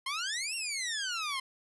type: exponential two-way sweep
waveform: 15% pulse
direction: up then down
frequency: 1032 to 2794 to 1032 Hz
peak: -26 dBFS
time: 0.06-1.4 s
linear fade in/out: 5 ms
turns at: 0.55 s
effects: resampled to 24000 Hz + 10-bit